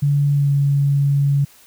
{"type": "tone with pitch glide", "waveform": "sine", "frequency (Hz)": [143.2, 141.07], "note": ["D3", "C#3"], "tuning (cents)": [-43, 31], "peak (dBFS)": -13, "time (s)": [0.02, 1.45], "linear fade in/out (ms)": 10, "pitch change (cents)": -26, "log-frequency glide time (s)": [0.33, 0.51], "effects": ["white hiss -49 dBFS RMS until 1.66 s"]}